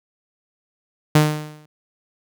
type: tone with exponential decay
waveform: sawtooth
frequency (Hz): 152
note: D#3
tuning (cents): -40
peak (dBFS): -5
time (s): 1.15-1.66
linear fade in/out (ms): 5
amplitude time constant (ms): 110
effects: none